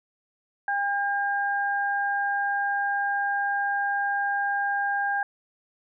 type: tone pair together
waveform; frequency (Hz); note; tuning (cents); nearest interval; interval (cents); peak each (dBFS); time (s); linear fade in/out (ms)
sine; 804.5 / 1609; G5 / G6; +45 / +45; octave; 1200; -26; 0.68-5.23; 2
effects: none